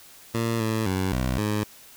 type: tone with pitch steps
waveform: 15% pulse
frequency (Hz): 115 / 110.7 / 94.1 / 63.6 / 105.5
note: A#2 / A2 / F#2 / C2 / G#2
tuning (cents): -23 / +11 / +30 / -48 / +28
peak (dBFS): -17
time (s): 0.34-1.64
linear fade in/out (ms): 10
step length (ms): 260
effects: white hiss -49 dBFS RMS until 1.96 s